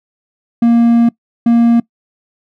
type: tone bursts at uneven times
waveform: triangle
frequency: 234 Hz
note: A#3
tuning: 7 cents sharp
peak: -4 dBFS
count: 2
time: 0.62-1.09 / 1.46-1.8 s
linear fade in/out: 5 ms
effects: noise-tail reverb RT60 0.1 s tail -22 dB re dry